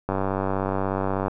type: click train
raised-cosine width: 1 ms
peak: -11 dBFS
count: 116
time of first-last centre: 0.09-1.282 s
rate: 96.5 Hz
effects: none